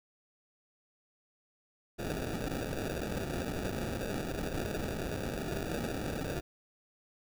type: noise with sample-and-hold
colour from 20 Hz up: white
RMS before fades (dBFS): -36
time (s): 1.98-6.41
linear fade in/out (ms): 20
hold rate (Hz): 1050
effects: none